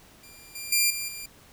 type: tone with level steps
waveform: 10% pulse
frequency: 2387 Hz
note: D7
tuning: 28 cents sharp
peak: -39 / -26 / -11 / -21 / -27 dBFS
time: 0.23-1.26 s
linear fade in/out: 5 ms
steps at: 0.55 / 0.72 / 0.9 / 1.08 s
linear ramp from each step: 5 ms
effects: pink hiss -54 dBFS RMS until 1.52 s